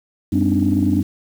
sine tone cluster, 93.8 / 200.2 / 255.4 / 284.8 / 304.4 Hz, F#2 / G3 / C4 / C#4 / D#4, +24 / +37 / -42 / +47 / -38 cents, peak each -20 dBFS, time 0.32-1.03 s, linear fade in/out 10 ms, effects tanh soft clip ceiling -5 dBFS + 7-bit

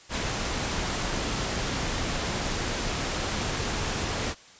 pink noise, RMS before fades -29 dBFS, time 0.09-4.35 s, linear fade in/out 50 ms, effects white hiss -51 dBFS RMS until 4.59 s + resampled to 16000 Hz

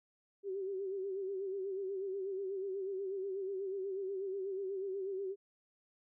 sine tone with vibrato, 387 Hz, G4, 22 cents flat, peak -36 dBFS, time 0.43-5.36 s, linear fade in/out 50 ms, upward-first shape sine, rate 8.2 Hz, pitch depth 66 cents each way, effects none

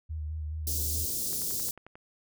sine tone with vibrato, 77.3 Hz, D#2, 11 cents flat, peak -32 dBFS, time 0.09-1.06 s, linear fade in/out 20 ms, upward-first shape square, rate 4.7 Hz, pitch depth 29 cents each way
white band-stop noise, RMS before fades -32 dBFS, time 0.67-1.71 s, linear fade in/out 2 ms, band 450 to 4800 Hz, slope 24 dB/octave
click train, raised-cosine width 0.5 ms, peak -32 dBFS, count 8, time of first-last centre 1.33-1.955 s, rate 11.2 Hz
effects none

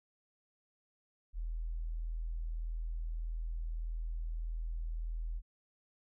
sine tone, 40.83 Hz, E1, 16 cents flat, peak -35 dBFS, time 1.33-5.42 s, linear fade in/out 50 ms, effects none

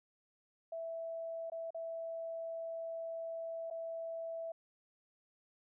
sine tone with dropouts, 659.3 Hz, E5, in tune, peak -39 dBFS, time 0.72-4.52 s, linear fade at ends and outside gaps 5 ms, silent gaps 1.5-1.519 / 1.706-1.745 / 3.702-3.709 s, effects none

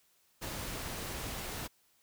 pink noise, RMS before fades -40 dBFS, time 0.41-1.68 s, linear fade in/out 20 ms, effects white hiss -70 dBFS RMS until 2.02 s

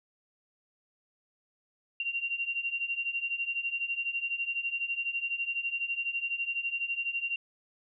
sine beating tone pair, 2755 / 2767 Hz, F7 / F7, -24 / -17 cents, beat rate 12 Hz, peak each -35 / -32 dBFS, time 2-7.36 s, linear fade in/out 2 ms, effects none

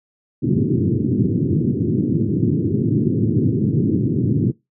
pink band-pass noise, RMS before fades -18 dBFS, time 0.42-4.52 s, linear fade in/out 20 ms, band 100 to 370 Hz, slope 48 dB/octave, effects noise-tail reverb RT60 0.2 s tail -22 dB re dry

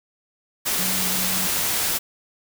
sine tone in noise, 185 Hz, F#3, in tune, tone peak -31 dBFS, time 0.78-1.48 s, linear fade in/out 20 ms, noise white, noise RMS -23 dBFS, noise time 0.65-1.99 s, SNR -11 dB, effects none

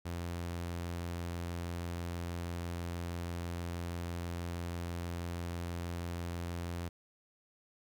sawtooth tone, 86.2 Hz, F2, 22 cents flat, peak -33 dBFS, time 0.05-6.89 s, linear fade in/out 10 ms, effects none

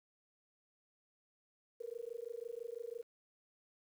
sine tone with amplitude modulation, 469 Hz, A#4, 11 cents sharp, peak -38 dBFS, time 1.8-3.03 s, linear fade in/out 10 ms, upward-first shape sine, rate 26 Hz, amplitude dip 100%, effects 11-bit

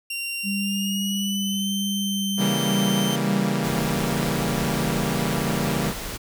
sawtooth tone with pitch glide, 2764 to 3102 Hz, F7 to G7, -19 to -19 cents, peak -24 dBFS, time 0.1-3.16 s, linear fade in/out 5 ms, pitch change +200 cents, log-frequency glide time 0.58-1.71 s
sine tone with vibrato, 197.9 Hz, G3, 17 cents sharp, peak -24 dBFS, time 0.43-3.84 s, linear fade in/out 50 ms, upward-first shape sine, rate 1.5 Hz, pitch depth 10 cents each way
sawtooth chord, C# diminished seventh, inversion none, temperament equal, 138.59 / 164.81 / 196 / 233.1 Hz, C#3 / E3 / G3 / Bb3, 0 / 0 / 0 / 0 cents, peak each -24 dBFS, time 2.37-5.94 s, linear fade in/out 50 ms
pink noise, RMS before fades -32 dBFS, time 3.63-6.18 s, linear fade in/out 20 ms
effects none

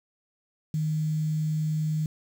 sine tone with quantisation, 155 Hz, D#3, 6 cents flat, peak -24 dBFS, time 0.74-2.06 s, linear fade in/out 2 ms, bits 8, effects none

